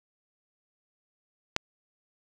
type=click; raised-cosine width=0.2 ms; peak=-7 dBFS; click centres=1.564 s; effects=none